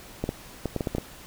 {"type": "clicks", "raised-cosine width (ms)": 2, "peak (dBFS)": -13, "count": 8, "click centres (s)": [0.24, 0.291, 0.657, 0.763, 0.808, 0.872, 0.95, 0.983], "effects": ["pink hiss -46 dBFS RMS until 1.26 s"]}